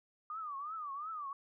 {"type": "tone with vibrato", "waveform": "sine", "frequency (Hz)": 1200, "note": "D6", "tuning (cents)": 37, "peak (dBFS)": -39, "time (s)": [0.3, 1.33], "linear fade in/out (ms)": 2, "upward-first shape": "triangle", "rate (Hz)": 2.8, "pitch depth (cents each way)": 190, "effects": []}